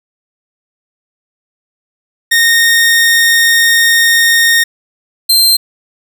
sawtooth tone pair in turn, 1847 / 4146 Hz, A#6 / C8, -16 / -17 cents, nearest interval octave + major second, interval 1399 cents, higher second, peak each -3 dBFS, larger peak neither, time 2.31-4.64 / 5.29-5.57 s, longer first, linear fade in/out 10 ms, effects none

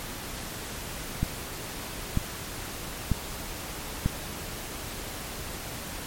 click train, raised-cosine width 5 ms, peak -11 dBFS, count 4, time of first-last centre 1.23-4.06 s, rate 1.06 Hz, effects pink hiss -37 dBFS RMS until 6.06 s + MP3 64 kbps

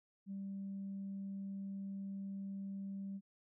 sine tone, 196 Hz, G3, in tune, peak -40 dBFS, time 0.26-3.21 s, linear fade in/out 50 ms, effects tanh soft clip ceiling -37 dBFS

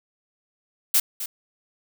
blue noise with echo, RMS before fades -18 dBFS, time 0.94-1 s, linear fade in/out 5 ms, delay 260 ms, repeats 1, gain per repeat -12 dB, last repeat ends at 1.26 s, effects none

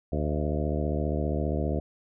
harmonic tone with a mistuned harmonic, 75 Hz, D2, 37 cents sharp, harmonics 1 / 2 / 3 / 4 / 5 / 6 / 7 / 8 / 9, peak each -29 / -32 / -34 / -35 / -36 / -37 / -37 / -38 / -39 dBFS, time 0.12-1.8 s, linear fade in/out 5 ms, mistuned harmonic 8, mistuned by +49 cents, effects none

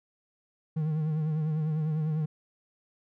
triangle tone with vibrato, 155.3 Hz, D#3, 3 cents flat, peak -24 dBFS, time 0.76-2.26 s, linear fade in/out 10 ms, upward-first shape triangle, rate 10 Hz, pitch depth 61 cents each way, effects none

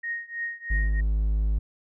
sine tone with tremolo, 1864.7 Hz, A#6, in tune, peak -26 dBFS, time 0.03-1.01 s, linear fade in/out 10 ms, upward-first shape triangle, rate 3.1 Hz, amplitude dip 95%
triangle tone, 52.5 Hz, G#1, 19 cents sharp, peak -19 dBFS, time 0.7-1.59 s, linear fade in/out 10 ms
effects none

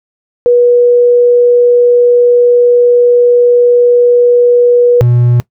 sine / triangle tone pair in turn, 484.9 / 121.22 Hz, B4 / B2, -32 / -32 cents, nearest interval 2 octaves, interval 2400 cents, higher first, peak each -3 dBFS, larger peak neither, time 0.46-5.01 / 5.01-5.4 s, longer first, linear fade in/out 0 ms, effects noise-tail reverb RT60 0.1 s tail -20 dB re dry

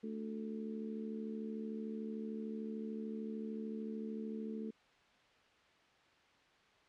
harmonic tone, 73.42 Hz, D2, in tune, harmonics 3 / 4 / 5 / 6, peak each -41 / -51 / -52 / -47 dBFS, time 0.03-4.71 s, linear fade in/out 10 ms, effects white hiss -67 dBFS RMS until 6.88 s + low-pass 3000 Hz 12 dB/octave

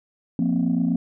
sine chord, F suspended fourth, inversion none, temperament equal, 174.61 / 233.1 / 261.6 Hz, F3 / Bb3 / C4, 0 / 0 / 0 cents, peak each -22 dBFS, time 0.39-0.96 s, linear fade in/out 2 ms, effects tanh soft clip ceiling -13 dBFS

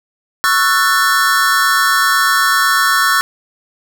square chord, F# minor seventh, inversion second, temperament just, 1110 / 1332 / 1480 / 1776 Hz, C#6 / E6 / F#6 / A6, +2 / +18 / 0 / +16 cents, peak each -17 dBFS, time 0.44-3.21 s, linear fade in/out 0 ms, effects none

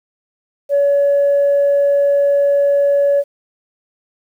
sine tone, 566 Hz, C#5, 36 cents sharp, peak -9 dBFS, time 0.69-3.24 s, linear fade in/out 50 ms, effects tanh soft clip ceiling -7 dBFS + 8-bit

